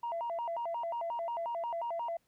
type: tone with vibrato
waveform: sine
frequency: 797 Hz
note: G5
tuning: 28 cents sharp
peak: -32 dBFS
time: 0.03-2.17 s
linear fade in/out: 5 ms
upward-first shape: square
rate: 5.6 Hz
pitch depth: 290 cents each way
effects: tanh soft clip ceiling -30 dBFS + pink hiss -75 dBFS RMS until 2.27 s